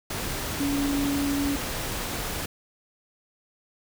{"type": "tone in noise", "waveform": "sine", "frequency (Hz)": 282.3, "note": "C#4", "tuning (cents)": 32, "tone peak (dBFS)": -24, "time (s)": [0.6, 1.56], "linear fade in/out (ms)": 5, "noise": "pink", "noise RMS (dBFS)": -31, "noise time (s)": [0.1, 2.46], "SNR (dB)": 4, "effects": []}